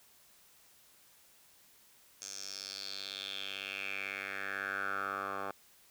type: tone with band-pass filter sweep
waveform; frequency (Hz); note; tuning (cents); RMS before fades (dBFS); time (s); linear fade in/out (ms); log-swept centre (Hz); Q
10% pulse; 98; G2; 0; -40; 2.22-5.51; 0; 6400 to 1000; 5
effects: white hiss -63 dBFS RMS until 5.9 s